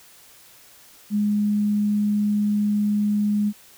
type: tone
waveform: sine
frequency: 207.7 Hz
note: G#3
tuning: in tune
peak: -18 dBFS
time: 1.1-3.53 s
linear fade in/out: 50 ms
effects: white hiss -50 dBFS RMS until 3.77 s